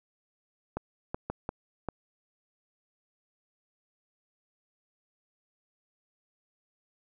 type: clicks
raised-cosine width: 1 ms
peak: -18 dBFS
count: 5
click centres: 0.77 / 1.145 / 1.3 / 1.491 / 1.887 s
effects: none